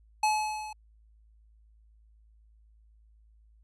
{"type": "tone with level ramp", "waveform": "square", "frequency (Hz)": 856, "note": "A5", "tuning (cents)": -48, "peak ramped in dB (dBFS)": [-22, -40], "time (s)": [0.23, 0.73], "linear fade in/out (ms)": 5, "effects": ["added 54 Hz sine -57 dBFS peak until 3.63 s", "resampled to 24000 Hz"]}